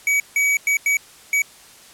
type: tone bursts at uneven times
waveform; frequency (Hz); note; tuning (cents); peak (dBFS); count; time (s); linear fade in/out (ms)
square; 2270; C#7; +41; -16; 5; 0.07-0.2 / 0.36-0.57 / 0.67-0.77 / 0.86-0.97 / 1.33-1.42; 2
effects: white hiss -46 dBFS RMS until 1.93 s + low-pass 11000 Hz 12 dB/octave